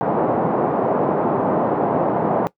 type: band-pass noise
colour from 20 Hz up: white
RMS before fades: -19 dBFS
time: 0.01-2.47 s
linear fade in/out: 0 ms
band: 140 to 850 Hz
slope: 24 dB/octave
effects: noise-tail reverb RT60 0.1 s tail -19 dB re dry